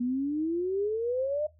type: exponential sweep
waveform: sine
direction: up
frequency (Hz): 239.2 to 617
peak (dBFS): -26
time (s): 0-1.47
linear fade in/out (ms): 10
effects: noise-tail reverb RT60 0.2 s tail -17 dB re dry + added 80 Hz sine -57 dBFS peak until 1.59 s